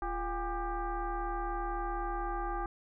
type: tone with frequency modulation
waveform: sine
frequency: 423 Hz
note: G#4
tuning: 32 cents sharp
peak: -32 dBFS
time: 0.02-2.66 s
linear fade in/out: 2 ms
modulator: 385 Hz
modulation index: 2.3
effects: none